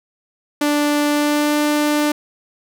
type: tone with pitch glide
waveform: sawtooth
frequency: 293.7 to 297.1 Hz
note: D4 to D4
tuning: 0 to +20 cents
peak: -11 dBFS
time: 0.61-2.12 s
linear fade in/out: 5 ms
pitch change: +20 cents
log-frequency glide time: 1.09-1.59 s
effects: none